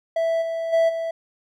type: tone with level steps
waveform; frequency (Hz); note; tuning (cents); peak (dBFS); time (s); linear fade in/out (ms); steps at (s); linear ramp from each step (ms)
triangle; 659; E5; -1; -17 / -22 / -13 / -22; 0.16-1.11; 5; 0.41 / 0.72 / 0.88; 20
effects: none